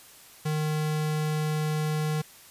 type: tone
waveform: square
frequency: 153.5 Hz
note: D#3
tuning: 23 cents flat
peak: -26 dBFS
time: 0.45-2.22 s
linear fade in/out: 10 ms
effects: white hiss -51 dBFS RMS until 2.5 s + resampled to 32000 Hz